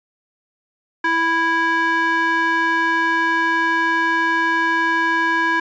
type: tone with band-pass filter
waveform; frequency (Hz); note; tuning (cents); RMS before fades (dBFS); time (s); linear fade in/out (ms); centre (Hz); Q
square; 329.6; E4; 0; -18; 1.04-5.6; 5; 1400; 6.6
effects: resampled to 16000 Hz